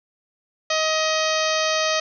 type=harmonic tone with a mistuned harmonic; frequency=630 Hz; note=D#5; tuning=21 cents sharp; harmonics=1 / 2 / 3 / 4 / 5 / 6 / 7 / 8 / 9 / 10; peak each=-23 / -26 / -28 / -29 / -30 / -31 / -31 / -32 / -33 / -33 dBFS; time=0.7-2 s; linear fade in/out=5 ms; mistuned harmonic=8; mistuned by=-32 cents; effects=none